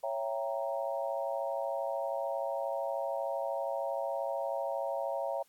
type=chord; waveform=sine; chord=C# diminished seventh; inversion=none; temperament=equal with one note detuned; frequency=554.4 / 667.3 / 784 / 932.3 Hz; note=C#5 / E5 / G5 / Bb5; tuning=0 / +21 / 0 / 0 cents; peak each=-35 / -36 / -40 / -40 dBFS; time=0.03-5.43 s; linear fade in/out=10 ms; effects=white hiss -68 dBFS RMS until 5.48 s + AAC 64 kbps